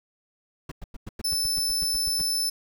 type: noise bursts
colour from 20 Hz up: brown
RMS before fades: -35 dBFS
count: 13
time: 0.69-2.216 s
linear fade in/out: 5 ms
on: 26 ms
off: 99 ms
type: tone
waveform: sawtooth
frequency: 5274 Hz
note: E8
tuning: in tune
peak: -21 dBFS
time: 1.24-2.5 s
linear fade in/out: 10 ms
effects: none